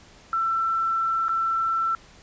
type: tone with dropouts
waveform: sine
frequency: 1339 Hz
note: E6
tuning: 27 cents sharp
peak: -21 dBFS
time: 0.33-1.95 s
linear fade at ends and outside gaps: 1 ms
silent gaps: 1.283-1.292 s
effects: pink hiss -51 dBFS RMS until 2.22 s + resampled to 16000 Hz